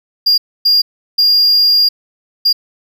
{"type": "tone bursts at uneven times", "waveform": "triangle", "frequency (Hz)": 4816, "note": "D8", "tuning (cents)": 43, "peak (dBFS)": -6, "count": 4, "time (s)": [[0.26, 0.38], [0.65, 0.82], [1.18, 1.89], [2.45, 2.53]], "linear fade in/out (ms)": 10, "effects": []}